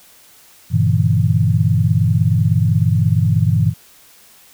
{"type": "chord", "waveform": "sine", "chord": "E half-diminished seventh", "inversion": "first", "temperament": "just", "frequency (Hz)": [98.89, 118.67, 148.33, 164.81], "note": ["G2", "Bb2", "D3", "E3"], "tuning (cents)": [16, 31, 18, 0], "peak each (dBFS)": [-16, -16, -19, -18], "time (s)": [0.7, 3.74], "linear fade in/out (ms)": 50, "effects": ["white hiss -47 dBFS RMS until 4.53 s"]}